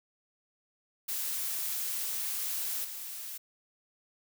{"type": "noise with level steps", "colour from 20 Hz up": "blue", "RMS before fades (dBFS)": [-34, -41], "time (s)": [1.08, 3.38], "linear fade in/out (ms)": 10, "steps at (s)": 2.84, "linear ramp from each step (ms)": 10, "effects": []}